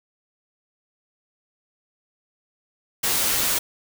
white noise with comb filter, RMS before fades -22 dBFS, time 3.03-3.59 s, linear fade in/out 10 ms, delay 12 ms, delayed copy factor -0.6, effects none

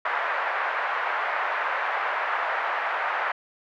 white band-pass noise, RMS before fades -27 dBFS, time 0.05-3.32 s, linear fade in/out 5 ms, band 620 to 1800 Hz, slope 24 dB/octave, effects none

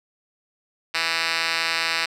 5% pulse tone with band-pass filter, 164.81 Hz, E3, in tune, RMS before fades -24 dBFS, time 0.94-2.06 s, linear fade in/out 10 ms, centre 3300 Hz, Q 2.8, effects none

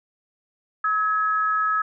sine tone pair together, 1285.1 / 1669 Hz, E6 / G#6, -44 / +8 cents, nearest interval perfect fourth, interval 452 cents, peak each -20 / -26 dBFS, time 0.84-1.82 s, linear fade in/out 5 ms, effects none

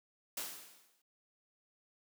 white noise with exponential decay, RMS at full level -38 dBFS, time 0.37-1.02 s, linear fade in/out 5 ms, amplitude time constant 140 ms, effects high-pass 200 Hz 12 dB/octave

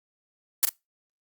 blue noise with echo, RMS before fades -19 dBFS, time 0.63-0.65 s, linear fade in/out 0 ms, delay 40 ms, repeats 1, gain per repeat -6 dB, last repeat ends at 0.69 s, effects noise-tail reverb RT60 0.2 s tail -22 dB re dry + Opus 48 kbps

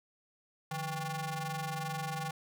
sawtooth ring-modulated tone, 321.5 Hz, E4, 43 cents flat, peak -28 dBFS, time 0.71-2.31 s, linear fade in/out 5 ms, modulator 471 Hz, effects none

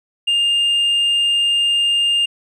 sine tone with tanh clipping, 2811 Hz, F7, 11 cents sharp, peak -14 dBFS, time 0.27-2.26 s, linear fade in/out 10 ms, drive 2 dB, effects none

